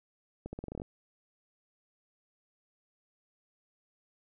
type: accelerating click train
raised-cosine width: 2 ms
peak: -26 dBFS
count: 10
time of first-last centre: 0.46-0.819 s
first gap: 70 ms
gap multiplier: 0.85
effects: none